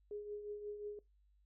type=tone with tremolo; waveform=sine; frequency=415.3 Hz; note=G#4; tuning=in tune; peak=-40 dBFS; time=0.11-0.99 s; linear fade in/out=2 ms; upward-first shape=triangle; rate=5.6 Hz; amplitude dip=60%; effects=noise-tail reverb RT60 0.2 s tail -23 dB re dry + added 50 Hz sine -68 dBFS peak until 1.45 s